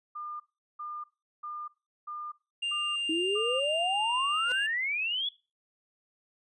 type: tone bursts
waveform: sine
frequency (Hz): 1205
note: D6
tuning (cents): +44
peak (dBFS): -36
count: 6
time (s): 0.15-3.6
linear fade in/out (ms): 10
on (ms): 250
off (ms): 390
type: tone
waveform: triangle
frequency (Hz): 2798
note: F7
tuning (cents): +3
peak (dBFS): -27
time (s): 2.62-4.67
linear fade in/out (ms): 10
type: exponential sweep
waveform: sine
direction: up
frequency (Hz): 311.1 to 3458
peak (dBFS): -28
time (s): 3.09-5.29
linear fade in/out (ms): 5
type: tone with exponential growth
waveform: sawtooth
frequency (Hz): 510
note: C5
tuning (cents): -44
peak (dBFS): -32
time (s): 4.42-4.52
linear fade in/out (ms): 0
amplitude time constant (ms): 20
effects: noise-tail reverb RT60 0.3 s tail -20 dB re dry + resampled to 24000 Hz